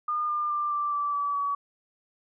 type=tone with pitch steps; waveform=sine; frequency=1214 / 1200.7 / 1187.6 / 1174.7 / 1161.9 / 1149.2 / 1136.6 Hz; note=D#6 / D6 / D6 / D6 / D6 / D6 / C#6; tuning=-43 / +38 / +19 / 0 / -19 / -38 / +43 cents; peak=-25 dBFS; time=0.08-1.55 s; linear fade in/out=5 ms; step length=210 ms; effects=none